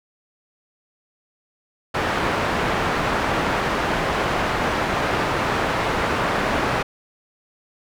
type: low-pass noise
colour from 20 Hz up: white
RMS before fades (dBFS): -22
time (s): 1.94-6.83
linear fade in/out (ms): 10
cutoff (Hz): 1400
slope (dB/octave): 12
effects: none